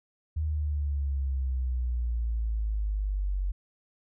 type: exponential sweep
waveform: sine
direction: down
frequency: 78.3 to 46.25 Hz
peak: -26 dBFS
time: 0.36-3.52 s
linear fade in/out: 10 ms
effects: none